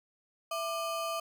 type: ring-modulated tone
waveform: square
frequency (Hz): 927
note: A#5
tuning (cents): -10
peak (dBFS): -30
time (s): 0.51-1.2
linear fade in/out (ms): 5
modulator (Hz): 265
effects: none